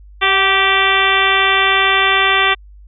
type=harmonic tone with a mistuned harmonic; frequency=388.9 Hz; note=G4; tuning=14 cents flat; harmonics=1 / 2 / 3 / 4 / 5 / 6 / 7 / 8 / 9; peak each=-22 / -21 / -17 / -20 / -17 / -19 / -20 / -22 / -20 dBFS; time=0.21-2.55 s; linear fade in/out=20 ms; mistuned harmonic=2; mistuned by=-34 cents; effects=added 50 Hz sine -37 dBFS peak until 2.87 s